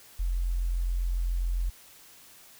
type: tone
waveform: sine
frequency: 43.65 Hz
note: F1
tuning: in tune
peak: -25 dBFS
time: 0.19-1.7 s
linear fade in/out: 10 ms
effects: white hiss -53 dBFS RMS until 2.59 s